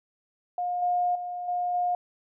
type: tone with level steps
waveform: sine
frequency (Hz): 713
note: F5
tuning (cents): +36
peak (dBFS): -26 / -22 / -31 / -25 / -23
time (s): 0.58-1.95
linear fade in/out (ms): 2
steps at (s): 0.82 / 1.15 / 1.48 / 1.74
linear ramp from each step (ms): 5
effects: none